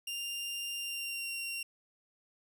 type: tone with pitch glide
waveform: sawtooth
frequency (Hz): 2794 to 2756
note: F7 to F7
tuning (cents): 0 to -24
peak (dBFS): -33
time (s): 0.07-1.63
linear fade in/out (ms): 5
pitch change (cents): -24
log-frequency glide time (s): 0.77-1.28
effects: none